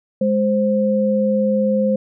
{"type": "tone pair together", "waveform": "sine", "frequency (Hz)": [207.7, 523.4], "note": ["G#3", "C5"], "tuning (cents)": [0, 0], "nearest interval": "octave + major third", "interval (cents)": 1600, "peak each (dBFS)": -17, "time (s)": [0.21, 1.96], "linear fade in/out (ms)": 5, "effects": []}